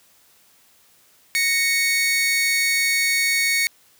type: tone pair together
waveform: sawtooth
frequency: 1864.3 / 2217 Hz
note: A#6 / C#7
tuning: 0 / 0 cents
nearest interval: minor third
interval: 300 cents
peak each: -22 / -15 dBFS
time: 1.35-3.67 s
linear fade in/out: 0 ms
effects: white hiss -56 dBFS RMS until 3.99 s + high-pass 60 Hz 12 dB/octave